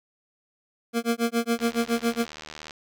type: tone with tremolo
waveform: 25% pulse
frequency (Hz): 233.1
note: A#3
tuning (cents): 0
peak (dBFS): -16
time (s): 0.93-2.26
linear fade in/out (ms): 50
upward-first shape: sine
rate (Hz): 7.2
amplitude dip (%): 100
type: click train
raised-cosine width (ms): 0.2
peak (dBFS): -21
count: 87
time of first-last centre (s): 1.59-2.708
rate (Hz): 76.9
effects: none